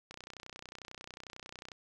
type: click train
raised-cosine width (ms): 0.2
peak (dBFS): -28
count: 51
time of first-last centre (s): 0.11-1.718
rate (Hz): 31.1
effects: none